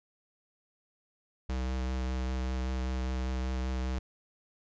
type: tone with vibrato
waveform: square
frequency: 64 Hz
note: C2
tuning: 38 cents flat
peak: -31 dBFS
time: 1.49-3.99 s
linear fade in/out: 5 ms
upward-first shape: sine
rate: 5.1 Hz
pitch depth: 13 cents each way
effects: resampled to 16000 Hz